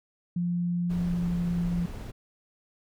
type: tone with pitch glide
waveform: sine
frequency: 174.61 to 173.1 Hz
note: F3 to F3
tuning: 0 to -15 cents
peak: -25 dBFS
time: 0.36-1.86 s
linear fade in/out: 5 ms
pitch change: -15 cents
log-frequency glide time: 0.96-1.53 s
type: noise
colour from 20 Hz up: brown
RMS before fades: -37 dBFS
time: 0.89-2.12 s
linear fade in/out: 20 ms
effects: none